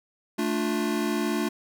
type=chord; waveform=square; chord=D minor; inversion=second; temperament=just; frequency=220.2 / 293.7 / 352.4 Hz; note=A3 / D4 / F4; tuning=+2 / 0 / +16 cents; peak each=-29 / -30 / -30 dBFS; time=0.38-1.49 s; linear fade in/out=10 ms; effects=none